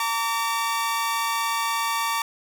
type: tone pair together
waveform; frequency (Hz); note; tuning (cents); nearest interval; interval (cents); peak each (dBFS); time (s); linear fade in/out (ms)
sawtooth; 913.5 / 1151; A#5 / D6; -35 / -35; major third; 400; -22; 0-2.22; 2
effects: none